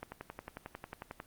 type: click train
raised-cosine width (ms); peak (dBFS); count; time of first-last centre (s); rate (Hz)
0.5; -26; 14; 0.03-1.201; 11.1
effects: pink hiss -62 dBFS RMS until 1.26 s + Opus 24 kbps